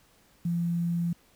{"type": "tone with quantisation", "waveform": "sine", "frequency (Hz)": 171.1, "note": "F3", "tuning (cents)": -35, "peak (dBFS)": -25, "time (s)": [0.45, 1.13], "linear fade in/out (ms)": 5, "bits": 9, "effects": ["pink hiss -62 dBFS RMS until 1.35 s"]}